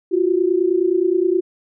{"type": "tone pair together", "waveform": "sine", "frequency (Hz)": [345.4, 375], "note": ["F4", "F#4"], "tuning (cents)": [-19, 23], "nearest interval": "minor second", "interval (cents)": 142, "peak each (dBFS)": -17, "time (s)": [0.11, 1.41], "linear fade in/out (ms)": 20, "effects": []}